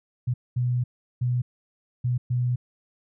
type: tone bursts at uneven times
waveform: sine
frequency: 123.47 Hz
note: B2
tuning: in tune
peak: -21 dBFS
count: 5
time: 0.27-0.34 / 0.56-0.84 / 1.21-1.42 / 2.04-2.18 / 2.3-2.56 s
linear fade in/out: 10 ms
effects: none